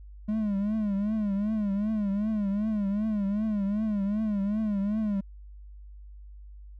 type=tone with vibrato; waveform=triangle; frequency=207.7 Hz; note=G#3; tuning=in tune; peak=-23 dBFS; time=0.28-5.21 s; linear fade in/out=10 ms; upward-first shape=triangle; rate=2.6 Hz; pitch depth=120 cents each way; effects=added 50 Hz sine -43 dBFS peak until 6.79 s